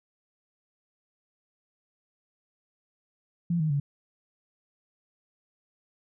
sine tone with pitch steps, 171.1 / 156 / 142.22 Hz, F3 / D#3 / C#3, -35 / +5 / +45 cents, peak -23 dBFS, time 3.5-3.8 s, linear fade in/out 5 ms, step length 100 ms, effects none

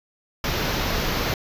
pink band-stop noise, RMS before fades -24 dBFS, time 0.44-1.34 s, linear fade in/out 2 ms, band 6100 to 13000 Hz, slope 48 dB/octave, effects resampled to 32000 Hz

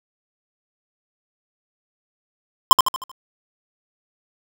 square tone with echo, 1046.5 Hz, C6, in tune, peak -3 dBFS, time 2.71-2.73 s, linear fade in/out 0 ms, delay 77 ms, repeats 5, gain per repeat -7 dB, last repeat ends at 3.115 s, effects none

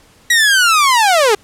sawtooth linear sweep, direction down, 1930 to 392 Hz, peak -5 dBFS, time 0.3-1.35 s, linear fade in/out 5 ms, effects pink hiss -48 dBFS RMS until 1.43 s + low-pass 11000 Hz 12 dB/octave

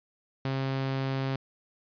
sawtooth tone, 134.2 Hz, C3, 44 cents sharp, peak -24 dBFS, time 0.45-1.36 s, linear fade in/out 2 ms, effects resampled to 11025 Hz

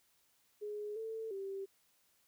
sine tone with pitch steps, 417.9 / 445.3 / 390.2 Hz, G#4 / A4 / G4, +11 / +21 / -8 cents, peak -39 dBFS, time 0.61-1.66 s, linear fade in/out 20 ms, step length 350 ms, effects white hiss -73 dBFS RMS until 2.27 s

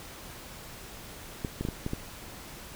clicks, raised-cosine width 3 ms, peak -18 dBFS, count 6, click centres 1.448 / 1.61 / 1.651 / 1.687 / 1.864 / 1.934 s, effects pink hiss -45 dBFS RMS until 2.75 s

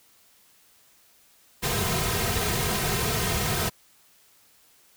pink noise with comb filter, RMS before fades -26 dBFS, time 1.62-3.7 s, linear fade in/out 20 ms, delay 3.5 ms, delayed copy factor -0.9, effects white hiss -59 dBFS RMS until 4.96 s

